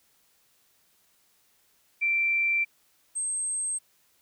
sine tone pair in turn, 2349 / 8371 Hz, D7 / C9, 0 / 0 cents, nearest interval octave + minor seventh, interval 2200 cents, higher second, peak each -22 / -27 dBFS, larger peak first, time 2.01-2.65 / 3.15-3.79 s, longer neither, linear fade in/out 20 ms, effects white hiss -66 dBFS RMS until 4.21 s

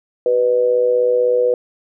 sine tone with amplitude modulation, 493.9 Hz, B4, in tune, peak -9 dBFS, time 0.26-1.54 s, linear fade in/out 2 ms, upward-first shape sine, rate 116 Hz, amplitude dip 65%, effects none

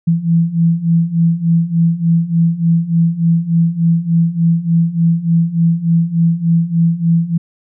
sine beating tone pair, 165.1 / 168.5 Hz, E3 / E3, +3 / +38 cents, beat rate 3.4 Hz, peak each -15 / -12 dBFS, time 0.07-7.38 s, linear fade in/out 10 ms, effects none

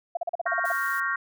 sine tone bursts, 688 Hz, F5, 26 cents flat, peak -24 dBFS, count 10, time 0.15-0.72 s, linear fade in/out 5 ms, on 21 ms, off 40 ms
sine chord, G half-diminished seventh, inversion second, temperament equal, 1108.7 / 1396.9 / 1568 / 1864.7 Hz, Db6 / F6 / G6 / Bb6, 0 / 0 / 0 / 0 cents, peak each -30 dBFS, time 0.46-1.16 s, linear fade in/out 5 ms
blue noise, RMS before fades -43 dBFS, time 0.65-1 s, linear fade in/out 2 ms
effects none

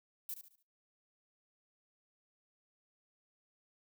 violet noise with echo, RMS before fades -41 dBFS, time 0.29-0.34 s, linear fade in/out 2 ms, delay 72 ms, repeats 4, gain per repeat -9 dB, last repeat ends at 0.628 s, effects noise-tail reverb RT60 0.3 s tail -22 dB re dry

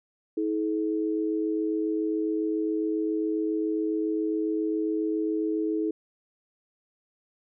sine tone pair together, 320.3 / 427.6 Hz, E4 / A4, -50 / -49 cents, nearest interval perfect fourth, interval 501 cents, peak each -26 / -29 dBFS, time 0.37-5.91 s, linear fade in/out 5 ms, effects none

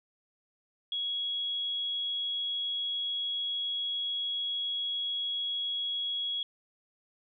sine tone, 3329 Hz, G#7, 3 cents sharp, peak -30 dBFS, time 0.92-6.43 s, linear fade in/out 2 ms, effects none

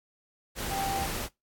sine tone in noise, 784 Hz, G5, in tune, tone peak -29 dBFS, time 0.69-1.08 s, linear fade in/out 50 ms, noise pink, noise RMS -34 dBFS, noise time 0.55-1.29 s, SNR +2 dB, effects noise-tail reverb RT60 0.2 s tail -24 dB re dry + AAC 64 kbps

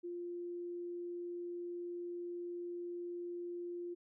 sine tone, 349.2 Hz, F4, in tune, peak -40 dBFS, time 0.03-3.95 s, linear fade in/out 20 ms, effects none

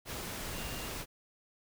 sine tone in noise, 2794 Hz, F7, in tune, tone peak -48 dBFS, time 0.51-0.91 s, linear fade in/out 50 ms, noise pink, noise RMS -40 dBFS, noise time 0.05-1.06 s, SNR -11 dB, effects none

